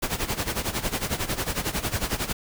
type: noise with tremolo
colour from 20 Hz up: pink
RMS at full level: -25 dBFS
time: 0.02-2.33 s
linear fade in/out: 10 ms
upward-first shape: sine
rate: 11 Hz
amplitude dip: 80%
effects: none